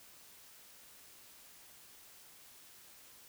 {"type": "silence", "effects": ["white hiss -58 dBFS RMS until 3.28 s"]}